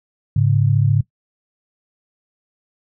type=tone pair together; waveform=sine; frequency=105.9 / 140.34 Hz; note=G#2 / C#3; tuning=+34 / +22 cents; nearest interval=perfect fourth; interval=488 cents; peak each=-15 dBFS; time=0.36-1.01 s; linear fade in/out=5 ms; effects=noise-tail reverb RT60 0.1 s tail -19 dB re dry